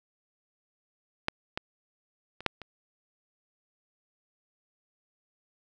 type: clicks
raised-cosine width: 0.3 ms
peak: -10 / -15 / -26 / -8 / -26 dBFS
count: 5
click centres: 1.284 / 1.575 / 2.406 / 2.463 / 2.617 s
effects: none